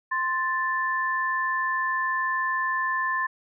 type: tone pair together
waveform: sine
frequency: 1046.5 / 1760 Hz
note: C6 / A6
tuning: 0 / 0 cents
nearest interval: major sixth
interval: 900 cents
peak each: -26 dBFS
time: 0.11-3.27 s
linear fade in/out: 10 ms
effects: none